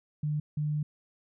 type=tone bursts at uneven times; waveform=sine; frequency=150 Hz; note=D3; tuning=37 cents sharp; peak=-27 dBFS; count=2; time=0.23-0.4 / 0.57-0.83 s; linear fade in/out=5 ms; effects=none